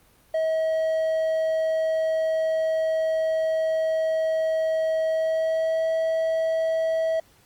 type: tone with pitch glide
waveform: triangle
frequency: 640 to 647.4 Hz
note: D#5 to E5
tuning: +49 to -31 cents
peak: -19 dBFS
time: 0.34-7.2 s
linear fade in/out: 5 ms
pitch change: +20 cents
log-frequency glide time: 5.07-5.9 s
effects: pink hiss -58 dBFS RMS until 7.45 s + Opus 32 kbps